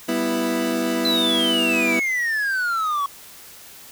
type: chord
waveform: 30% pulse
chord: E minor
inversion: first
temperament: equal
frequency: 196 / 246.9 / 329.6 Hz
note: G3 / B3 / E4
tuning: 0 / 0 / 0 cents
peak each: -27 / -21 / -21 dBFS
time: 0.08-2 s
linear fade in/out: 10 ms
type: exponential sweep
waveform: triangle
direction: down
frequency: 4073 to 1108.7 Hz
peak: -18 dBFS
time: 1.05-3.06 s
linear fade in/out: 2 ms
effects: white hiss -43 dBFS RMS until 3.91 s